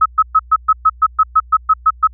sine tone bursts, 1283 Hz, E6, 47 cents flat, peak -6 dBFS, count 13, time 0.01-2.074 s, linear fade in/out 10 ms, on 48 ms, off 120 ms, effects added 60 Hz sine -36 dBFS peak until 2.13 s

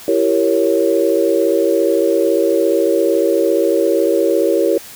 sine chord, E diminished seventh, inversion none, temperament equal with one note detuned, 334.4 / 392 / 466.2 / 554.4 Hz, E4 / G4 / Bb4 / Db5, +25 / 0 / 0 / 0 cents, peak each -17 dBFS, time 0.08-4.78 s, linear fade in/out 2 ms, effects white hiss -36 dBFS RMS until 4.95 s

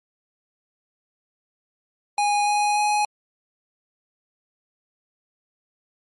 square tone with pitch steps, 824 / 829.7 / 835.5 Hz, G#5 / G#5 / G#5, -14 / -2 / +10 cents, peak -19 dBFS, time 2.18-3.05 s, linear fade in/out 2 ms, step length 290 ms, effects MP3 48 kbps

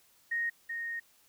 sine tone pair in turn, 1864.7 / 1856.9 Hz, A#6 / A#6, 0 / -7 cents, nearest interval unison, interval 7 cents, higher first, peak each -29 / -34 dBFS, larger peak first, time 0.31-0.5 / 0.69-1 s, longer second, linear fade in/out 10 ms, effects white hiss -65 dBFS RMS until 1.28 s

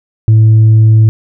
sine tone with tanh clipping, 110 Hz, A2, in tune, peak -3 dBFS, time 0.28-1.09 s, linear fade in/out 0 ms, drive 1 dB, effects none

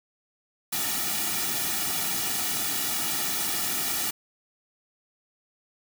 white noise with comb filter, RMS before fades -28 dBFS, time 0.72-4.11 s, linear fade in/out 10 ms, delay 1.9 ms, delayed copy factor -0.85, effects none

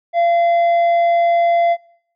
sine tone with tanh clipping, 685 Hz, F5, 34 cents flat, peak -13 dBFS, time 0.13-1.77 s, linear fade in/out 50 ms, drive 6 dB, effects noise-tail reverb RT60 0.6 s tail -21 dB re dry

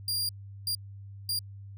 sawtooth tone bursts at uneven times, 4788 Hz, D8, 33 cents sharp, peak -25 dBFS, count 3, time 0.08-0.29 / 0.67-0.75 / 1.29-1.39 s, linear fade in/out 2 ms, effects added 99 Hz sine -42 dBFS peak until 1.77 s

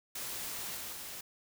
white noise with level steps, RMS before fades -40 / -42 / -44 dBFS, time 0.15-1.21 s, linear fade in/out 5 ms, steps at 0.76 / 0.92 s, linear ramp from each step 10 ms, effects none

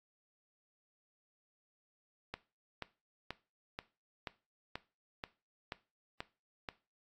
click train, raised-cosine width 0.3 ms, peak -23 dBFS, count 10, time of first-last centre 2.34-6.688 s, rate 2.07 Hz, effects noise-tail reverb RT60 0.3 s tail -17 dB re dry + AAC 48 kbps

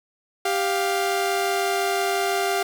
sawtooth tone pair together, 393.7 / 701.5 Hz, G4 / F5, +8 / +8 cents, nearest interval minor seventh, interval 1000 cents, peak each -20 dBFS, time 0.45-2.63 s, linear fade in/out 5 ms, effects none

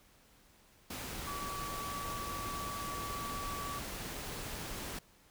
sine tone in noise, 1145 Hz, D6, 44 cents flat, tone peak -40 dBFS, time 1.27-3.79 s, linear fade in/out 5 ms, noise pink, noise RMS -42 dBFS, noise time 0.9-4.99 s, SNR -1 dB, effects pink hiss -64 dBFS RMS until 5.3 s

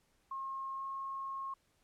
sine tone with pitch glide, 1075 to 1081.9 Hz, C6 to C#6, +47 to -42 cents, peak -38 dBFS, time 0.31-1.54 s, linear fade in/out 5 ms, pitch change +11 cents, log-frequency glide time 0.76-0.83 s, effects pink hiss -74 dBFS RMS until 1.83 s + low-pass 12000 Hz 12 dB/octave

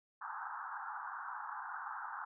pink band-pass noise, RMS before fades -44 dBFS, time 0.21-2.25 s, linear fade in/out 10 ms, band 800 to 1600 Hz, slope 96 dB/octave, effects none

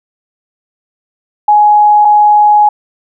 sine tone pair in turn, 837 / 837 Hz, G#5 / G#5, +13 / +13 cents, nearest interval unison, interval 0 cents, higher neither, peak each -3 dBFS, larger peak neither, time 1.48-2.05 / 2.05-2.69 s, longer second, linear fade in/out 5 ms, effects none

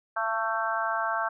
harmonic tone with a mistuned harmonic, 222.7 Hz, A3, 21 cents sharp, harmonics 3 / 4 / 5 / 6 / 7, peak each -32 / -32 / -32 / -32 / -32 dBFS, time 0.16-1.29 s, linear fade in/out 10 ms, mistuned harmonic 3, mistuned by +21 cents, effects none

